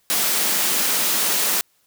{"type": "high-pass noise", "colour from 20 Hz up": "white", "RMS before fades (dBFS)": -20, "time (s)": [0.1, 1.61], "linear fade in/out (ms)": 0, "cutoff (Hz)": 160, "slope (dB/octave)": 96, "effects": ["white hiss -63 dBFS RMS until 1.86 s"]}